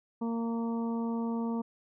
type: harmonic tone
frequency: 230.5 Hz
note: A#3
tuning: 19 cents flat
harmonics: 1 / 2 / 3 / 4 / 5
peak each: -30 / -39 / -46 / -42 / -48 dBFS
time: 0.21-1.62 s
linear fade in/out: 10 ms
effects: none